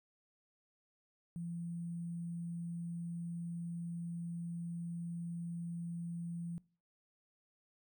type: tone with sample-and-hold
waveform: sine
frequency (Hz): 170.3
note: F3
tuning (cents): -43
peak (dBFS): -39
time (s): 1.36-6.58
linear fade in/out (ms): 0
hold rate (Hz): 8820
effects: noise-tail reverb RT60 0.4 s tail -22 dB re dry